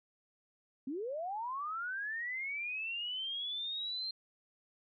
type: linear sweep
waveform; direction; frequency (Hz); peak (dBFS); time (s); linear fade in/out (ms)
sine; up; 246.9 to 4186; -36; 0.87-4.11; 5
effects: none